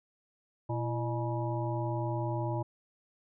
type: harmonic tone with a mistuned harmonic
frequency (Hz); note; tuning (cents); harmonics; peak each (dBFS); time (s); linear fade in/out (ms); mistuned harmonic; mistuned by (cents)
120.6; B2; -41; 1 / 3 / 5 / 7 / 8; -32 / -37 / -39 / -40 / -41; 0.69-2.63; 10; 3; -120
effects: none